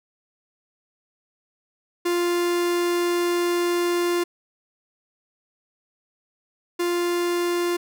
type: tone pair in turn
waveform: 45% pulse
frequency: 349.2 / 349.2 Hz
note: F4 / F4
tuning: 0 / 0 cents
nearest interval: unison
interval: 0 cents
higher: neither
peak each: -20 / -21 dBFS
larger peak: first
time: 2.05-4.24 / 6.79-7.77 s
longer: first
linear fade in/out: 10 ms
effects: none